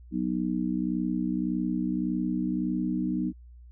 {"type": "chord", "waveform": "sine", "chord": "B major", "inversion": "second", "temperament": "just", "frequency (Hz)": [185.21, 246.9, 308.7], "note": ["F#3", "B3", "D#4"], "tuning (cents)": [2, 0, -14], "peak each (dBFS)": -30, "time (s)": [0.11, 3.33], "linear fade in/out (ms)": 50, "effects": ["added 60 Hz sine -46 dBFS peak until 3.71 s"]}